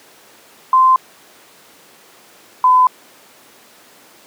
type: tone pair in turn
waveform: sine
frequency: 1038 / 1011.4 Hz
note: C6 / B5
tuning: -14 / +41 cents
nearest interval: unison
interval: 45 cents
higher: first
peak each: -7 / -7 dBFS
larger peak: neither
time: 0.73-0.96 / 2.64-2.87 s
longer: neither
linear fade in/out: 2 ms
effects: pink hiss -45 dBFS RMS until 4.26 s + high-pass 300 Hz 12 dB/octave